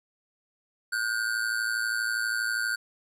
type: ring-modulated tone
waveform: square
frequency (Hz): 1500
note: F#6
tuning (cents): +23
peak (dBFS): -24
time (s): 0.92-2.76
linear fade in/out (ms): 10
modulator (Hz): 56.2
effects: resampled to 32000 Hz + 10-bit